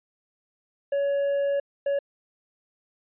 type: tone bursts at uneven times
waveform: triangle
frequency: 562 Hz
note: C#5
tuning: 24 cents sharp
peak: -20 dBFS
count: 2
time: 0.92-1.6 / 1.86-1.99 s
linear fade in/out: 5 ms
effects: resampled to 8000 Hz